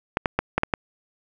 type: clicks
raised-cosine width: 0.5 ms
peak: -5 dBFS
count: 6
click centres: 0.171 / 0.258 / 0.39 / 0.58 / 0.634 / 0.738 s
effects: none